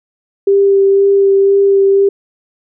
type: tone with vibrato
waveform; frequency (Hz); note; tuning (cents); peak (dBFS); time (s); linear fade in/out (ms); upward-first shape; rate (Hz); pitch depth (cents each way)
sine; 394.6; G4; +11; -6; 0.47-2.09; 5; sine; 2; 12
effects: none